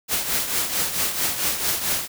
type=noise with tremolo; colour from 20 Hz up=white; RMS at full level=-21 dBFS; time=0.08-2.08 s; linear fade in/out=50 ms; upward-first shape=triangle; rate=4.5 Hz; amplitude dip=65%; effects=none